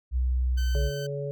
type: tone with pitch glide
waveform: sine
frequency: 62.9 to 61.82 Hz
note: B1 to B1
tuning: +32 to +2 cents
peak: -22 dBFS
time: 0.11-0.91 s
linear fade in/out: 50 ms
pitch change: -30 cents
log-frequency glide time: 0.53-0.69 s
type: tone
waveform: 15% pulse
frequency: 1533 Hz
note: G6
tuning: 39 cents flat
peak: -32 dBFS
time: 0.57-1.07 s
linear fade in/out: 10 ms
type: harmonic tone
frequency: 141.8 Hz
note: C#3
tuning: 40 cents sharp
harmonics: 1 / 3 / 4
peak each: -32 / -34 / -35 dBFS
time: 0.75-1.31 s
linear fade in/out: 0 ms
effects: none